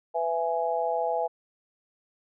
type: harmonic tone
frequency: 166.5 Hz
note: E3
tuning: 18 cents sharp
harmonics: 3 / 4 / 5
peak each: -30 / -28 / -29 dBFS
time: 0.14-1.28 s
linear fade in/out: 20 ms
effects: none